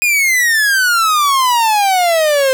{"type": "exponential sweep", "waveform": "45% pulse", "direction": "down", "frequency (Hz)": [2489, 519], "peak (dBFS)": -10, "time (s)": [0.02, 2.53], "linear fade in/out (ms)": 0, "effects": []}